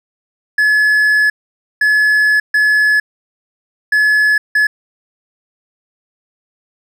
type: tone bursts at uneven times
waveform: triangle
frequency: 1708 Hz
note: G#6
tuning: 48 cents sharp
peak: -7 dBFS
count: 5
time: 0.58-1.3 / 1.81-2.4 / 2.54-3 / 3.92-4.38 / 4.55-4.67 s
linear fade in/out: 5 ms
effects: none